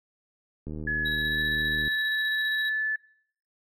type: click train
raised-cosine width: 3 ms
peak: -24 dBFS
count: 94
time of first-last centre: 0.67-1.878 s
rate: 77 Hz
type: tone with pitch glide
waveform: sine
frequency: 1700 to 1740.7 Hz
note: G#6 to A6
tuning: +40 to -19 cents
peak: -25 dBFS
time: 0.87-2.96 s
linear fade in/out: 5 ms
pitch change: +41 cents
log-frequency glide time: 1.1-1.41 s
type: tone with tremolo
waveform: triangle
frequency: 3846 Hz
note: B7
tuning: 47 cents flat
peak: -28 dBFS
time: 1.05-2.7 s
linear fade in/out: 10 ms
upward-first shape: square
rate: 15 Hz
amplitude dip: 30%
effects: noise-tail reverb RT60 0.6 s tail -20 dB re dry